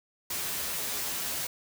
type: noise with comb filter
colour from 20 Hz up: white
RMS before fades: -33 dBFS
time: 0.3-1.47 s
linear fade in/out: 5 ms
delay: 12 ms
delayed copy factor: +0.65
effects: none